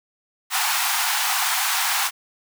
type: high-pass noise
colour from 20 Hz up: pink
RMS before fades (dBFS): -22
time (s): 0.5-2.11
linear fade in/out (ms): 50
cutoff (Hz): 730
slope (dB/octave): 96
effects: none